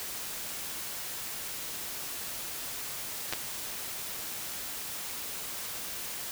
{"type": "clicks", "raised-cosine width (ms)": 0.2, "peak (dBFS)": -13, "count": 2, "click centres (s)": [3.326, 3.335], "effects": ["white hiss -38 dBFS RMS until 6.31 s"]}